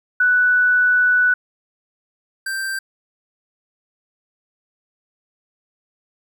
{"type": "tone pair in turn", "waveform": ["sine", "square"], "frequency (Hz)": [1484, 1568.8], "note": ["F#6", "G6"], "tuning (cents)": [5, 1], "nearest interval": "minor second", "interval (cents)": 96, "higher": "second", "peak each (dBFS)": [-12, -23], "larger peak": "first", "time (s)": [[0.2, 1.34], [2.46, 2.79]], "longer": "first", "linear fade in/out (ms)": 5, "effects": ["9-bit"]}